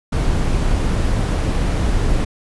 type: noise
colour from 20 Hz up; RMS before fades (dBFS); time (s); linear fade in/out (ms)
brown; -17; 0.12-2.25; 10
effects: resampled to 24000 Hz